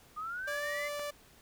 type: linear sweep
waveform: sine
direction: up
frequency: 1203 to 2093 Hz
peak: -36 dBFS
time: 0.16-0.89 s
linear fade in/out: 20 ms
type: tone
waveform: sawtooth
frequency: 584 Hz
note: D5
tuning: 10 cents flat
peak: -32 dBFS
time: 0.47-1.11 s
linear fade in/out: 10 ms
type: click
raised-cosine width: 0.5 ms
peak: -29 dBFS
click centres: 0.995 s
effects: pink hiss -60 dBFS RMS until 1.41 s